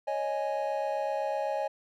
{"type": "chord", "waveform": "triangle", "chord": "C# suspended second", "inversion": "none", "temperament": "equal", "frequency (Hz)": [554.4, 622.3, 830.6], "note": ["C#5", "D#5", "G#5"], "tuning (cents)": [0, 0, 0], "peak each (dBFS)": -31, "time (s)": [0.07, 1.68], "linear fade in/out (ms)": 10, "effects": []}